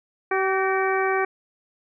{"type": "harmonic tone with a mistuned harmonic", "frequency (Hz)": 383.3, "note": "G4", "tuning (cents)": -39, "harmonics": [1, 2, 3, 4, 5, 6], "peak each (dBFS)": [-23, -26, -28, -29, -30, -31], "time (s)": [0.31, 1.25], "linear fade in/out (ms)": 5, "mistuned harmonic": 5, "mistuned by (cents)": -57, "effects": []}